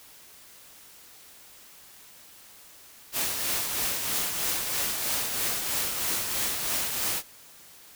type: noise with tremolo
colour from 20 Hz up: white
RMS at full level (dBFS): -27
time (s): 3.12-7.23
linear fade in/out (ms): 50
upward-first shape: triangle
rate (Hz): 3.1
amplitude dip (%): 45
effects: white hiss -51 dBFS RMS until 7.95 s